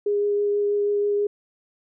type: tone with vibrato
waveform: sine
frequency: 410 Hz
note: G#4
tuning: 22 cents flat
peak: -19 dBFS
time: 0.06-1.27 s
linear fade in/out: 5 ms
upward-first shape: triangle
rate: 6.2 Hz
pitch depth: 10 cents each way
effects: none